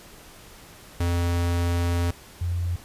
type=tone pair in turn; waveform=square / sine; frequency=86.5 / 87.15 Hz; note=F2 / F2; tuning=-16 / -3 cents; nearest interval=unison; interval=13 cents; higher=second; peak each=-22 / -23 dBFS; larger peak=first; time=1-2.11 / 2.41-2.76 s; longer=first; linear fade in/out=5 ms; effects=pink hiss -47 dBFS RMS until 2.84 s + resampled to 32000 Hz